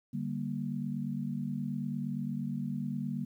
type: chord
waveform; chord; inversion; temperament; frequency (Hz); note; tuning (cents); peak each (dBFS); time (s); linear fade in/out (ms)
sine; G minor; second; just; 147 / 196 / 235.2; D3 / G3 / Bb3; +2 / 0 / +16; -37 / -37 / -36; 0.13-3.25; 10
effects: 11-bit